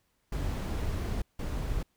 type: noise bursts at uneven times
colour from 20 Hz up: brown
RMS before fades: -32 dBFS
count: 2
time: 0.32-1.22 / 1.39-1.83 s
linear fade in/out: 5 ms
effects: pink hiss -74 dBFS RMS until 1.96 s